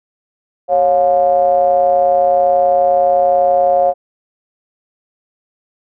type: ring-modulated tone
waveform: triangle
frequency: 80.6 Hz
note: E2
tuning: 38 cents flat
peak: -4 dBFS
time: 0.68-3.94 s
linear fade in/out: 50 ms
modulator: 629 Hz
effects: none